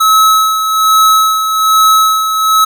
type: tone with tremolo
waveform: square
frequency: 1292 Hz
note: E6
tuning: 35 cents flat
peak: -5 dBFS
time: 0-2.65 s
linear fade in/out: 10 ms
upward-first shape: sine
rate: 1.2 Hz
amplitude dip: 55%
effects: none